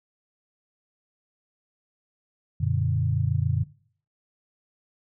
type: chord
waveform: sine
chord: Gb augmented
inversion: none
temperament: equal with one note detuned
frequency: 92.5 / 119.06 / 146.83 Hz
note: Gb2 / Bb2 / D3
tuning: 0 / +37 / 0 cents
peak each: -26 dBFS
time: 2.6-3.64 s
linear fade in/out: 10 ms
effects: noise-tail reverb RT60 0.5 s tail -18 dB re dry